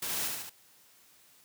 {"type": "noise with echo", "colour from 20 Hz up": "white", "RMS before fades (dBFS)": -35, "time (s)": [0.02, 0.28], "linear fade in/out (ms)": 5, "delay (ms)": 72, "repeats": 3, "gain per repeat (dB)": -3, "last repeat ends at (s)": 0.496, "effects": ["white hiss -61 dBFS RMS until 1.44 s", "high-pass 80 Hz 12 dB/octave"]}